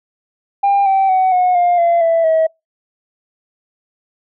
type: tone with pitch steps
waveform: sine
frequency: 799 / 774.5 / 750.7 / 727.6 / 705.3 / 683.6 / 662.6 / 642.3 Hz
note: G5 / G5 / F#5 / F#5 / F5 / F5 / E5 / E5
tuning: +33 / -21 / +25 / -29 / +17 / -37 / +9 / -45 cents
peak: -8 dBFS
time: 0.63-2.47 s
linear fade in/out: 10 ms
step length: 230 ms
effects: noise-tail reverb RT60 0.2 s tail -26 dB re dry + tanh soft clip ceiling -8 dBFS